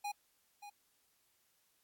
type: tone with echo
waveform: square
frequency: 821 Hz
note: G#5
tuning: 20 cents flat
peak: -38 dBFS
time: 0.04-0.12 s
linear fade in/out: 10 ms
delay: 580 ms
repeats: 1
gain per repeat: -11 dB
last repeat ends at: 0.7 s
effects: white hiss -75 dBFS RMS until 1.83 s + AAC 64 kbps